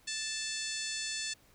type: harmonic tone with a mistuned harmonic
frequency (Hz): 880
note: A5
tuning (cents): 0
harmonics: 2 / 3 / 4 / 5 / 6 / 7 / 8 / 9 / 10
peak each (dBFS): -43 / -43 / -43 / -41 / -44 / -44 / -43 / -47 / -49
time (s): 0.07-1.34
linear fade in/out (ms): 10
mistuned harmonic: 8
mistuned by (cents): +21
effects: pink hiss -64 dBFS RMS until 1.54 s